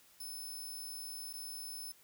10% pulse tone with dropouts, 5260 Hz, E8, 5 cents flat, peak -37 dBFS, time 0.2-1.92 s, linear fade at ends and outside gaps 5 ms, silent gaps 1.329-1.336 s, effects white hiss -64 dBFS RMS until 2.03 s

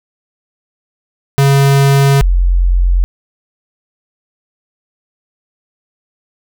square / sine tone pair in turn, 138.59 / 44.4 Hz, C#3 / F1, 0 / +29 cents, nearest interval octave + minor sixth, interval 1971 cents, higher first, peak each -7 dBFS, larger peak neither, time 1.38-2.21 / 2.21-3.04 s, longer neither, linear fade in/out 0 ms, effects none

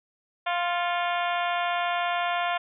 harmonic tone with a mistuned harmonic, 349.2 Hz, F4, in tune, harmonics 2 / 3 / 4 / 5 / 6 / 7 / 8 / 9 / 10, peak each -27 / -31 / -33 / -35 / -37 / -38 / -39 / -40 / -41 dBFS, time 0.46-2.58 s, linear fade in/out 10 ms, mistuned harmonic 6, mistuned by +58 cents, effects none

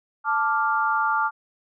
sine chord, D minor, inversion second, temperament equal, 880 / 1174.7 / 1396.9 Hz, A5 / D6 / F6, 0 / 0 / 0 cents, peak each -24 dBFS, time 0.24-1.31 s, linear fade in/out 50 ms, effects none

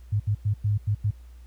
sine tone bursts at uneven times, 103.83 Hz, G#2, in tune, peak -20 dBFS, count 6, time 0.12-0.2 / 0.27-0.35 / 0.45-0.54 / 0.64-0.78 / 0.87-0.95 / 1.04-1.11 s, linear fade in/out 10 ms, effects added 60 Hz sine -43 dBFS peak until 1.46 s + pink hiss -63 dBFS RMS until 1.46 s

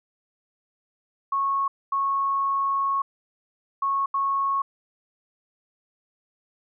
sine tone bursts at uneven times, 1100 Hz, C#6, 14 cents flat, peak -21 dBFS, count 4, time 1.32-1.68 / 1.92-3.02 / 3.82-4.06 / 4.14-4.62 s, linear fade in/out 5 ms, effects none

